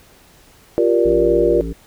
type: chord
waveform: sine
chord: G minor seventh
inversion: third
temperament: equal with one note detuned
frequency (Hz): 349.2 / 392 / 472.4 / 587.3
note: F4 / G4 / Bb4 / D5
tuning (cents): 0 / 0 / +23 / 0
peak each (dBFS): -16 / -20 / -16 / -20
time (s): 0.78-1.61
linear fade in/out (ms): 0
type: harmonic tone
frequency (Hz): 56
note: A1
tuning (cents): +31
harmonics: 1 / 3 / 5 / 7 / 8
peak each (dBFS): -25 / -29 / -29 / -34 / -34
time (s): 1.05-1.73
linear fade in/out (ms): 5
effects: pink hiss -49 dBFS RMS until 1.86 s